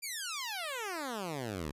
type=exponential sweep; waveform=10% pulse; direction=down; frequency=2423 to 67.4 Hz; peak=-28 dBFS; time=0.02-1.72 s; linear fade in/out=20 ms; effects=resampled to 32000 Hz